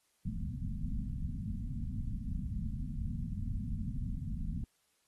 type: low-pass noise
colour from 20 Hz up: pink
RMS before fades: -37 dBFS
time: 0.25-4.64 s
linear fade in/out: 2 ms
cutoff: 250 Hz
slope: 96 dB/octave
effects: white hiss -75 dBFS RMS until 5.07 s + AAC 32 kbps